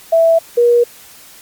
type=tone pair in turn; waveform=sine; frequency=659.3 / 477.8 Hz; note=E5 / A#4; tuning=0 / +43 cents; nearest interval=tritone; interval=557 cents; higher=first; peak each=-7 dBFS; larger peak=neither; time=0.12-0.39 / 0.57-0.84 s; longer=neither; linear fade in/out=10 ms; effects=white hiss -40 dBFS RMS until 1.41 s + Opus 48 kbps